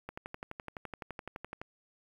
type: click train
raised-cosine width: 0.5 ms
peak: -25 dBFS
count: 19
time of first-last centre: 0.09-1.615 s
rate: 11.8 Hz
effects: 9-bit